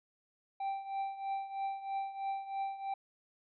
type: tone with tremolo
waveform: triangle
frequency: 783 Hz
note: G5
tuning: 2 cents flat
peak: -30 dBFS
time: 0.6-2.94 s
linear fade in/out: 5 ms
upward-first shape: triangle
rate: 3.1 Hz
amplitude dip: 80%
effects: resampled to 11025 Hz